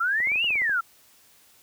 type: exponential two-way sweep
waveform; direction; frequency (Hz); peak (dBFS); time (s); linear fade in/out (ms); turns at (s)
sine; up then down; 1318.5 to 2927 to 1318.5; -21; 0-0.81; 10; 0.45
type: clicks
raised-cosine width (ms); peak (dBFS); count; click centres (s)
1; -28; 9; 0.203 / 0.272 / 0.318 / 0.358 / 0.444 / 0.506 / 0.556 / 0.619 / 0.695
effects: white hiss -57 dBFS RMS until 1.62 s